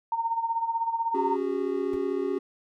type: tone with tremolo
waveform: sine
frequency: 917 Hz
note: A#5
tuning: 29 cents flat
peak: -22 dBFS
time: 0.12-1.36 s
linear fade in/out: 2 ms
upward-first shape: sine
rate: 16 Hz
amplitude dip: 70%
type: chord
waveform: triangle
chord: C# suspended fourth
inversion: none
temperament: equal with one note detuned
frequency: 277.2 / 370 / 405.8 Hz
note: C#4 / F#4 / G#4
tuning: 0 / 0 / -40 cents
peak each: -30 / -27 / -28 dBFS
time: 1.14-2.39 s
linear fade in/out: 10 ms
type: noise with exponential decay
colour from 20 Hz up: brown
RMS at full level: -36 dBFS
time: 1.93-2.01 s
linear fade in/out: 2 ms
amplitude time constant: 16 ms
effects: none